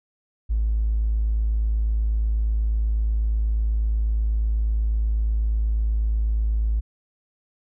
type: tone with tanh clipping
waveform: triangle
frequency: 54.1 Hz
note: A1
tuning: 29 cents flat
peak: -18 dBFS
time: 0.49-6.81 s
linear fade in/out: 20 ms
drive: 1 dB
effects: none